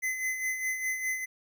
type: tone with tremolo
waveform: square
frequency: 2038 Hz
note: C7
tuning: 46 cents flat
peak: -28 dBFS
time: 0.02-1.26 s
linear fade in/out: 20 ms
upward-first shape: sine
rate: 4.9 Hz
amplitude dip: 55%
effects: none